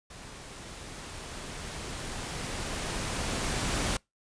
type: noise with level ramp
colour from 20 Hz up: pink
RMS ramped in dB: -46 to -29 dBFS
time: 0.1-3.97 s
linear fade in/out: 5 ms
effects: noise-tail reverb RT60 0.2 s tail -26 dB re dry + resampled to 22050 Hz